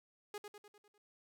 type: tone with echo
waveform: sawtooth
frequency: 414.5 Hz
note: G#4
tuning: 3 cents flat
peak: -38 dBFS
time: 0.34-0.38 s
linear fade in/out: 2 ms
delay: 100 ms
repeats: 6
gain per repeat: -5 dB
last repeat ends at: 0.98 s
effects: none